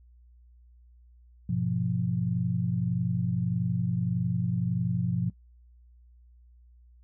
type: chord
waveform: sine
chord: F diminished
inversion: first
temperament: equal with one note detuned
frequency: 101.81 / 123.47 / 174.61 Hz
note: Ab2 / Cb3 / F3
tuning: -34 / 0 / 0 cents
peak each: -33 / -29 / -28 dBFS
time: 1.49-5.3 s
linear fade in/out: 5 ms
effects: noise-tail reverb RT60 0.1 s tail -21 dB re dry + added 60 Hz sine -53 dBFS peak until 7.03 s